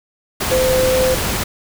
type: tone in noise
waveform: sine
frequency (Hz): 515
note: C5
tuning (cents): -28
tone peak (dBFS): -13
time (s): 0.51-1.15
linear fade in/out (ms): 10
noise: pink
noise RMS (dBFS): -20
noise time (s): 0.4-1.44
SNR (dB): +4
effects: none